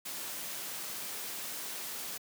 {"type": "noise", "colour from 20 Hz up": "white", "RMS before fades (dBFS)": -40, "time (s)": [0.05, 2.18], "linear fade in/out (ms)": 10, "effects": ["high-pass 150 Hz 12 dB/octave"]}